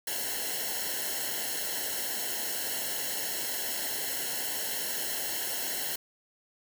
white noise with comb filter, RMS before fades -33 dBFS, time 0.07-5.96 s, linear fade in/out 5 ms, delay 0.83 ms, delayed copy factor -0.9, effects none

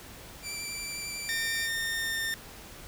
15% pulse tone with vibrato, 2343 Hz, D7, 5 cents flat, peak -28 dBFS, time 0.42-1.69 s, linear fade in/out 50 ms, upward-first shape triangle, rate 11 Hz, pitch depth 18 cents each way
sawtooth tone with pitch glide, 1822 to 1809.4 Hz, A#6 to A6, -40 to +48 cents, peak -26 dBFS, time 1.29-2.34 s, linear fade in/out 0 ms, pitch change -12 cents, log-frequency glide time 1.97-2.2 s
effects pink hiss -47 dBFS RMS until 2.87 s

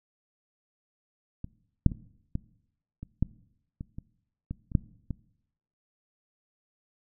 clicks, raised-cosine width 5 ms, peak -23 / -6 / -23 / -17 / -26 / -12 / -24 / -26 / -21 / -28 / -9 / -20 dBFS, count 12, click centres 1.444 / 1.863 / 1.918 / 2.354 / 3.03 / 3.226 / 3.809 / 3.985 / 4.51 / 4.718 / 4.752 / 5.107 s, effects noise-tail reverb RT60 0.8 s tail -21 dB re dry

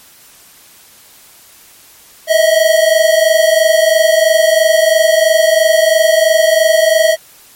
square tone pair together, 629 / 652 Hz, D#5 / E5, +19 / -19 cents, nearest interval minor second, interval 62 cents, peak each -11 dBFS, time 2.27-7.17 s, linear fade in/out 50 ms, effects white hiss -42 dBFS RMS until 7.55 s + MP3 64 kbps

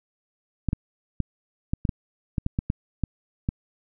clicks, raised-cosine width 5 ms, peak -11 dBFS, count 12, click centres 0.687 / 0.731 / 1.203 / 1.735 / 1.852 / 1.892 / 2.382 / 2.464 / 2.589 / 2.701 / 3.037 / 3.489 s, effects none

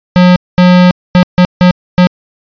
square tone bursts at uneven times, 180 Hz, F#3, 47 cents flat, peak -3 dBFS, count 6, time 0.16-0.36 / 0.58-0.91 / 1.15-1.23 / 1.38-1.45 / 1.61-1.71 / 1.98-2.07 s, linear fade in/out 0 ms, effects resampled to 11025 Hz

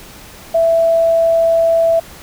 sine tone, 662 Hz, E5, 7 cents sharp, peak -9 dBFS, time 0.54-2 s, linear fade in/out 10 ms, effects pink hiss -37 dBFS RMS until 2.22 s

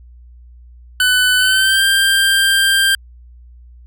25% pulse tone with pitch glide, 1500 to 1583.7 Hz, F#6 to G6, +23 to +17 cents, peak -7 dBFS, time 1-2.95 s, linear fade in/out 2 ms, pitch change +94 cents, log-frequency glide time 1.38-1.83 s, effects added 60 Hz sine -38 dBFS peak until 3.86 s

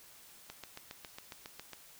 click train, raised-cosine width 0.2 ms, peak -27 dBFS, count 10, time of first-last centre 0.5-1.733 s, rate 7.3 Hz, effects white hiss -57 dBFS RMS until 1.99 s

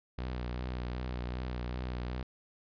sawtooth tone with vibrato, 61.74 Hz, B1, in tune, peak -31 dBFS, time 0.18-2.23 s, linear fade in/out 5 ms, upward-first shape sine, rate 2.6 Hz, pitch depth 32 cents each way, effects resampled to 11025 Hz

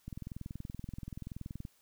click train, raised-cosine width 5 ms, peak -29 dBFS, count 34, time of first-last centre 0.08-1.651 s, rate 21 Hz, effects white hiss -69 dBFS RMS until 1.81 s

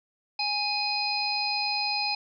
harmonic tone, 830.6 Hz, G#5, in tune, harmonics 1 / 3 / 5 / 6, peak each -31 / -31 / -31 / -31 dBFS, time 0.39-2.15 s, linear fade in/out 5 ms, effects none

